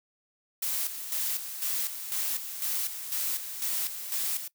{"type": "noise with tremolo", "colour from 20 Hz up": "blue", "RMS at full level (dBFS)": -30, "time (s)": [0.62, 4.48], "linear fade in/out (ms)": 5, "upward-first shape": "square", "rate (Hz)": 2, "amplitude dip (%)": 60, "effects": ["noise-tail reverb RT60 0.1 s tail -20 dB re dry"]}